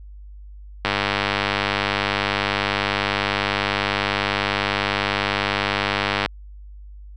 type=click train; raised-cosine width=0.3 ms; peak=-3 dBFS; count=542; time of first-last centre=0.85-6.26 s; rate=100 Hz; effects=added 50 Hz sine -37 dBFS peak until 7.16 s